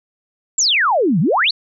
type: exponential two-way sweep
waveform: sine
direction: down then up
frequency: 7780 to 143.6 to 4659 Hz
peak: -12 dBFS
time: 0.58-1.51 s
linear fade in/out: 5 ms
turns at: 1.2 s
effects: none